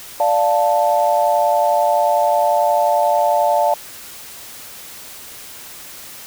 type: chord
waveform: sine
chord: D minor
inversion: none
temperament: equal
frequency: 587.3 / 698.5 / 880 Hz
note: D5 / F5 / A5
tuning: 0 / 0 / 0 cents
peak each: -17 dBFS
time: 0.2-3.74 s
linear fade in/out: 2 ms
effects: white hiss -36 dBFS RMS until 6.26 s